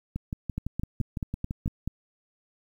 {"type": "two click trains", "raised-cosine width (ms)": 5, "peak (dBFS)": [-18, -17], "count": [10, 7], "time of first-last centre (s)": [[0.16, 1.678], [0.58, 1.876]], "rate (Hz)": [5.93, 4.63], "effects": ["9-bit"]}